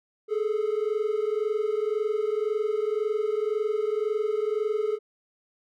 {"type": "tone pair together", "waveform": "triangle", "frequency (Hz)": [418.1, 440], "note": ["G#4", "A4"], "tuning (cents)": [12, 0], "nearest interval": "minor second", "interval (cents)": 88, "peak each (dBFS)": [-24, -25], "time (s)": [0.28, 4.99], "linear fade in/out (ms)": 50, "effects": ["tanh soft clip ceiling -15 dBFS"]}